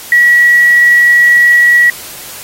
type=tone with quantisation; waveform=sine; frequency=1927 Hz; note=B6; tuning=43 cents flat; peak=-3 dBFS; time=0.12-1.9 s; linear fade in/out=2 ms; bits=5; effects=white hiss -28 dBFS RMS until 2.43 s + AAC 48 kbps